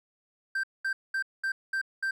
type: tone bursts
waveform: triangle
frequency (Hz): 1568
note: G6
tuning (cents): 0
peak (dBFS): -25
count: 6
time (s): 0.55-2.11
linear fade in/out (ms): 5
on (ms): 85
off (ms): 210
effects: none